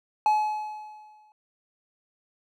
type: tone with exponential decay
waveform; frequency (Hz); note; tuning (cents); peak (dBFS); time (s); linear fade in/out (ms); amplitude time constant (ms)
triangle; 852; G#5; +44; -15; 0.26-1.32; 1; 230
effects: none